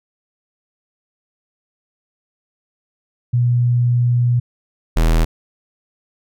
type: tone pair in turn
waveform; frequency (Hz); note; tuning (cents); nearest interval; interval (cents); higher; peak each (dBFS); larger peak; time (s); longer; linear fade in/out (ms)
sine / square; 121.5 / 40.55; B2 / E1; -28 / -28; octave + perfect fifth; 1900; first; -12; neither; 3.33-4.4 / 4.96-5.25; first; 10
effects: none